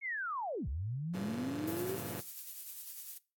sine linear two-way sweep, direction down then up, 2217 to 59.1 to 399.3 Hz, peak -35 dBFS, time 0.01-1.99 s, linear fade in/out 50 ms, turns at 0.68 s
15% pulse chord, G diminished seventh, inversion none, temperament just, 98 / 117.6 / 141.12 / 169.34 Hz, G2 / Bb2 / Db3 / Fb3, 0 / +16 / +31 / +47 cents, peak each -40 dBFS, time 1.13-2.21 s, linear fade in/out 20 ms
violet noise with tremolo, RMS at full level -43 dBFS, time 1.67-3.18 s, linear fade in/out 5 ms, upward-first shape sine, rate 10 Hz, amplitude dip 40%
effects noise-tail reverb RT60 0.3 s tail -20 dB re dry + AAC 64 kbps

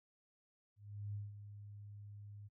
sine tone with ADSR envelope, 102.7 Hz, G#2, 19 cents flat, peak -40 dBFS, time 0.76-2.49 s, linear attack 380 ms, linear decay 180 ms, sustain -10 dB, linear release 26 ms, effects noise-tail reverb RT60 0.1 s tail -22 dB re dry

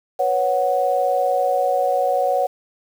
sine chord, B suspended second, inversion none, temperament equal, 493.9 / 554.4 / 740 Hz, B4 / C#5 / F#5, 0 / 0 / 0 cents, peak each -24 / -20 / -19 dBFS, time 0.19-2.47 s, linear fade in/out 10 ms, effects 7-bit

